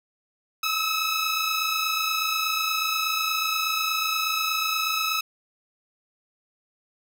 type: tone pair together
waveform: 15% pulse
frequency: 1276 / 1304.3 Hz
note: D#6 / E6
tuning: +43 / -19 cents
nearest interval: unison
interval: 38 cents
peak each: -20 dBFS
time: 0.63-5.21 s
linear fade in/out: 5 ms
effects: none